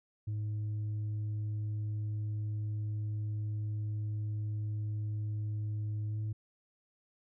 sine tone with pitch glide, 106 to 107.54 Hz, G#2 to A2, +36 to -39 cents, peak -30 dBFS, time 0.27-6.33 s, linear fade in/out 10 ms, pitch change +25 cents, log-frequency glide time 6.07-6.2 s, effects tanh soft clip ceiling -32 dBFS

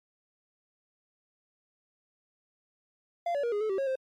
triangle tone with pitch steps, 690 / 570 / 473.4 / 413.2 / 433.6 / 385.7 / 545 / 525 Hz, F5 / C#5 / A#4 / G#4 / A4 / G4 / C#5 / C5, -21 / +48 / +27 / -9 / -25 / -28 / -29 / +6 cents, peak -25 dBFS, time 3.26-3.956 s, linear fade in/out 5 ms, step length 87 ms, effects MP3 64 kbps

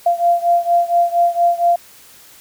sine beating tone pair, 690 / 694.3 Hz, F5 / F5, -21 / -10 cents, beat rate 4.3 Hz, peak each -14 / -16 dBFS, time 0.06-1.76 s, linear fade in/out 5 ms, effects white hiss -44 dBFS RMS until 2.4 s

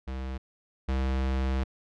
square tone pair in turn, 65.41 / 65.79 Hz, C2 / C2, 0 / +10 cents, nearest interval unison, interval 10 cents, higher second, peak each -33 / -26 dBFS, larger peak second, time 0.07-0.38 / 0.88-1.64 s, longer second, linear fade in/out 10 ms, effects low-pass 4000 Hz 12 dB/octave

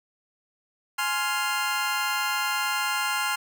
25% pulse chord, F minor, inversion first, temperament just, 838.1 / 1047.7 / 1396.9 Hz, Ab5 / C6 / F6, +16 / +2 / 0 cents, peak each -27 / -26 / -24 dBFS, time 0.98-3.36 s, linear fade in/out 10 ms, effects none

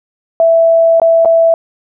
sine tone with dropouts, 661 Hz, E5, 5 cents sharp, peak -5 dBFS, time 0.4-1.54 s, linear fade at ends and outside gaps 1 ms, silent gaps 0.999-1.017 / 1.249-1.256 s, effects none

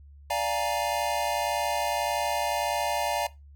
square chord, Bb dominant seventh, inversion first, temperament equal, 587.3 / 698.5 / 830.6 / 932.3 Hz, D5 / F5 / Ab5 / Bb5, 0 / 0 / 0 / 0 cents, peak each -32 dBFS, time 0.3-3.27 s, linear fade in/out 5 ms, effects noise-tail reverb RT60 0.2 s tail -17 dB re dry + added 71 Hz sine -47 dBFS peak until 3.55 s

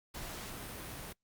pink noise, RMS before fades -44 dBFS, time 0.14-1.13 s, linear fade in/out 10 ms, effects noise-tail reverb RT60 0.1 s tail -23 dB re dry + Opus 48 kbps

